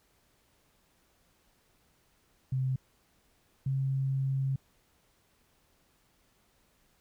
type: tone pair in turn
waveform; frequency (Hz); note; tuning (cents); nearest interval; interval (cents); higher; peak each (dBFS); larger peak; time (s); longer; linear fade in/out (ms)
sine; 130.81 / 134.72; C3 / C#3; 0 / -49; minor second; 51; second; -27; neither; 2.52-2.76 / 3.66-4.56; second; 5
effects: pink hiss -69 dBFS RMS until 7 s